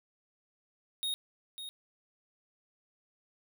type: tone with echo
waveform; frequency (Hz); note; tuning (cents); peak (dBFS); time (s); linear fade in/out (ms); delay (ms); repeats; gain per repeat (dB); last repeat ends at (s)
square; 3732; A#7; +1; -32; 1.03-1.14; 0; 550; 1; -9; 1.69
effects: none